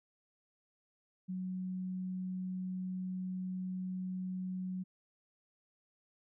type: tone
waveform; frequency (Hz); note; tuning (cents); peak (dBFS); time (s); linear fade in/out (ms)
sine; 184.9; F#3; -1; -36; 1.28-4.84; 20
effects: none